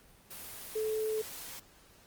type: tone in noise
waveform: sine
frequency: 435.4 Hz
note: A4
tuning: 18 cents flat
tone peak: -30 dBFS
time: 0.75-1.22 s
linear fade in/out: 10 ms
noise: white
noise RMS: -45 dBFS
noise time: 0.3-1.6 s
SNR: +12 dB
effects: pink hiss -60 dBFS RMS until 2.06 s + Opus 24 kbps